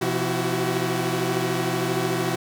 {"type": "tone cluster", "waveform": "sawtooth", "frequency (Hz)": [127.6, 173.2, 329.9, 368.1, 381.3], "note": ["C3", "F3", "E4", "F#4", "G4"], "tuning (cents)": [-43, -14, 1, -9, -48], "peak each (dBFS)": -25, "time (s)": [0.01, 2.36], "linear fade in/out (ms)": 10, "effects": []}